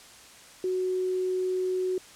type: tone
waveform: sine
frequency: 370 Hz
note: F#4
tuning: in tune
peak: -25 dBFS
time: 0.64-1.98 s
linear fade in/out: 2 ms
effects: white hiss -50 dBFS RMS until 2.15 s + low-pass 9000 Hz 12 dB/octave